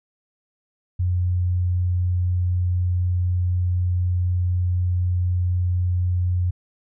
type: tone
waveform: sine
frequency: 89.6 Hz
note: F2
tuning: 45 cents sharp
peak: -18 dBFS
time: 0.99-6.51 s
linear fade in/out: 10 ms
effects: none